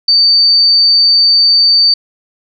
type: tone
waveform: sine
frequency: 4589 Hz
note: D8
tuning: 41 cents flat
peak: -5 dBFS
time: 0.08-1.94 s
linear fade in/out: 5 ms
effects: none